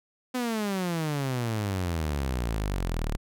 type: exponential sweep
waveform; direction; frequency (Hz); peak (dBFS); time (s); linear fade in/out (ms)
sawtooth; down; 256.2 to 35.23; -23; 0.34-3.17; 10
effects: none